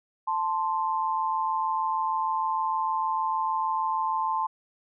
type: tone pair together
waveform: sine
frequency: 880 / 1046.5 Hz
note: A5 / C6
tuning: 0 / 0 cents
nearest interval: minor third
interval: 300 cents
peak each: -27 dBFS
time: 0.27-4.47 s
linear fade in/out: 10 ms
effects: none